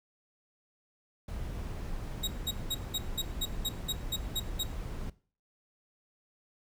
brown noise, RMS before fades -38 dBFS, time 1.28-5.1 s, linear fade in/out 5 ms
sawtooth tone bursts, 3799 Hz, A#7, 32 cents sharp, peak -27 dBFS, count 11, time 2.23-4.636 s, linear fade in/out 10 ms, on 46 ms, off 190 ms
effects noise-tail reverb RT60 0.4 s tail -19 dB re dry

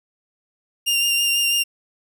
sawtooth tone with vibrato, 2794 Hz, F7, in tune, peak -14 dBFS, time 0.86-1.64 s, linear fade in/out 20 ms, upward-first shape sine, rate 6.1 Hz, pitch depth 16 cents each way, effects none

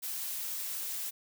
blue noise, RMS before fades -37 dBFS, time 0.02-1.11 s, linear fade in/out 20 ms, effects none

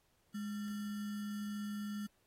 sine tone with sample-and-hold, 207.2 Hz, G#3, 4 cents flat, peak -38 dBFS, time 0.34-2.07 s, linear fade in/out 10 ms, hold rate 1575 Hz, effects pink hiss -75 dBFS RMS until 2.26 s + AAC 48 kbps

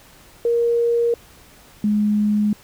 sine tone pair in turn, 470 / 209.4 Hz, A#4 / G#3, +14 / +15 cents, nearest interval octave + major second, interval 1399 cents, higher first, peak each -15 dBFS, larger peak neither, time 0.45-1.14 / 1.84-2.53 s, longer neither, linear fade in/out 2 ms, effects pink hiss -48 dBFS RMS until 2.63 s

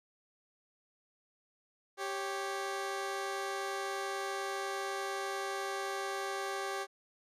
15% pulse tone pair together, 392 / 552.2 Hz, G4 / C#5, 0 / -7 cents, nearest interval tritone, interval 593 cents, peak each -30 / -35 dBFS, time 1.97-6.87 s, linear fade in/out 50 ms, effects low-pass 10000 Hz 12 dB/octave

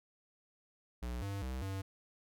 square tone with pitch steps, 60.5 / 99.3 / 64.6 / 96.7 Hz, B1 / G2 / C2 / G2, -35 / +23 / -21 / -23 cents, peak -38 dBFS, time 1.02-1.82 s, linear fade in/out 10 ms, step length 200 ms, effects none

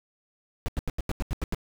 brown noise bursts, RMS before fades -27 dBFS, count 9, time 0.66-1.547 s, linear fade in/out 0 ms, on 23 ms, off 85 ms, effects none

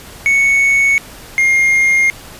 triangle tone pair in turn, 2217 / 2126 Hz, C#7 / C7, 0 / +27 cents, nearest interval minor second, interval 73 cents, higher first, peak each -7 dBFS, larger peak neither, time 0.26-0.98 / 1.38-2.1 s, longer neither, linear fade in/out 0 ms, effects pink hiss -35 dBFS RMS until 2.39 s + resampled to 32000 Hz

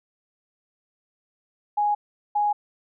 sine tone bursts at uneven times, 830 Hz, G#5, 1 cent flat, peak -19 dBFS, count 2, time 1.77-1.95 / 2.35-2.53 s, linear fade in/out 10 ms, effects none

